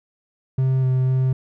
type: tone with pitch steps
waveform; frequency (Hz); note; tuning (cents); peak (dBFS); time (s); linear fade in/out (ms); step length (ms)
triangle; 131.4 / 129.3 / 130.3; C3 / C3 / C3; +8 / -20 / -7; -14; 0.58-1.33; 5; 250
effects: none